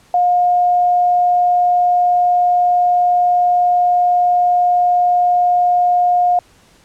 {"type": "tone", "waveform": "sine", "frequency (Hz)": 713, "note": "F5", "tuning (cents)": 36, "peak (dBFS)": -10, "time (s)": [0.14, 6.39], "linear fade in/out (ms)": 2, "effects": ["pink hiss -50 dBFS RMS until 6.84 s", "low-pass 10000 Hz 12 dB/octave"]}